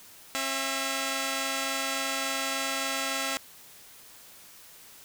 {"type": "tone pair together", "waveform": "5% pulse", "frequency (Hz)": [269.9, 663], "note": ["C#4", "E5"], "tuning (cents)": [-46, 10], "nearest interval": "octave + major third", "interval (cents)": 1556, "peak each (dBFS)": -20, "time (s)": [0.35, 3.37], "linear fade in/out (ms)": 0, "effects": ["white hiss -51 dBFS RMS until 5.04 s"]}